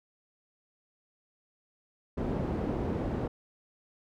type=low-pass noise; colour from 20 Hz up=white; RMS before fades=-32 dBFS; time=2.17-3.28 s; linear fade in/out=10 ms; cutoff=360 Hz; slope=12 dB/octave; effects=none